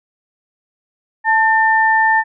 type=tone pair together; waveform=sine; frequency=880 / 1800.1 Hz; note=A5 / A6; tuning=0 / +39 cents; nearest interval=octave; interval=1239 cents; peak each=-13 dBFS; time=1.24-2.24 s; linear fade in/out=50 ms; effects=none